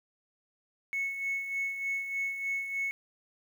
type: tone with tremolo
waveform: sine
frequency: 2202 Hz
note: C#7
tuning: 12 cents flat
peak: -27 dBFS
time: 0.93-2.91 s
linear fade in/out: 0 ms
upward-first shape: sine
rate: 3.3 Hz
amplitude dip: 60%
effects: tanh soft clip ceiling -26 dBFS + 9-bit